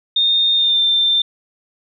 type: tone with pitch glide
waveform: sine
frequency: 3658 to 3579 Hz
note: A#7 to A7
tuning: -33 to +29 cents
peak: -12 dBFS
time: 0.16-1.22 s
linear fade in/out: 5 ms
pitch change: -38 cents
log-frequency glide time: 0.55-0.8 s
effects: none